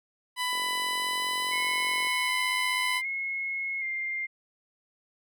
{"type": "tone with pitch glide", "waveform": "15% pulse", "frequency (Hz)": [997, 1005.1], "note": ["B5", "B5"], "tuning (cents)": [16, 30], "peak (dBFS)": -21, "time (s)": [0.36, 3.02], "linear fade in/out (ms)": 50, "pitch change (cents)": 14, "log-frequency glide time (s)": [0.84, 1.92]}
{"type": "click train", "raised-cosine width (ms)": 2, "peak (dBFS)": -28, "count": 70, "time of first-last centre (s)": [0.53, 2.07], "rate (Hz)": 44.8}
{"type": "tone with vibrato", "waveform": "sine", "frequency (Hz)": 2138, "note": "C7", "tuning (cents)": 37, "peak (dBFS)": -29, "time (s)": [1.51, 4.27], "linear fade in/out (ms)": 20, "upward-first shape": "square", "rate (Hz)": 0.65, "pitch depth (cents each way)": 26}
{"effects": ["high-pass 400 Hz 12 dB/octave"]}